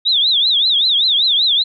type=tone with vibrato; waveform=sine; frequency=3646 Hz; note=A#7; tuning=39 cents flat; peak=-11 dBFS; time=0.05-1.64 s; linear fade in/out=20 ms; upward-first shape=triangle; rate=5.2 Hz; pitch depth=230 cents each way; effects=none